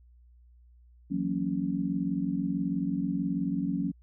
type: chord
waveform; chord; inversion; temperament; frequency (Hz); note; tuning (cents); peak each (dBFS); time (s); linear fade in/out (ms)
sine; F# dominant seventh; third; just; 166.5 / 185 / 231.2 / 277.5; E3 / F#3 / A#3 / C#4; +18 / 0 / -14 / +2; -35 / -31 / -35 / -31; 1.1-3.92; 20
effects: added 60 Hz sine -54 dBFS peak until 4.02 s